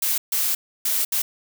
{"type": "noise bursts at uneven times", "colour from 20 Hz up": "blue", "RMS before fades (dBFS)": -22, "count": 4, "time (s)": [[0.02, 0.18], [0.32, 0.55], [0.85, 1.05], [1.12, 1.22]], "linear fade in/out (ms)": 5, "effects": []}